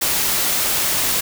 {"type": "noise", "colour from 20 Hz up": "white", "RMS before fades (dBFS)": -19, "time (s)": [0.01, 1.21], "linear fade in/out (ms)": 10, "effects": []}